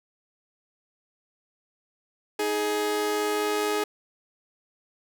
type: tone pair together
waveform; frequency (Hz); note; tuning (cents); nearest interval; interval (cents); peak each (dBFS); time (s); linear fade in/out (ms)
sawtooth; 314 / 418.8; D#4 / G#4; +16 / +15; perfect fourth; 499; -28 / -21; 2.39-3.84; 5
effects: none